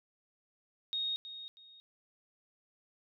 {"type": "tone with echo", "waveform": "sine", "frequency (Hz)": 3729, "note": "A#7", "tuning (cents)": 0, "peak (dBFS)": -32, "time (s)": [0.93, 1.16], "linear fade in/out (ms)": 0, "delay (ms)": 320, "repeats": 2, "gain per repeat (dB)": -11, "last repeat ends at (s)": 1.8, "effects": []}